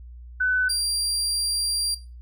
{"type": "tone pair in turn", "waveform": ["sine", "30% pulse"], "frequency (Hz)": [1504, 4746], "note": ["F#6", "D8"], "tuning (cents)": [28, 17], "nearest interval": "octave + minor sixth", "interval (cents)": 1989, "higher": "second", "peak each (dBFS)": -19, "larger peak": "neither", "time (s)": [[0.4, 0.69], [0.69, 1.95]], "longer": "second", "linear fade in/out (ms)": 10, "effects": ["noise-tail reverb RT60 0.3 s tail -19 dB re dry", "added 60 Hz sine -39 dBFS peak until 2.21 s"]}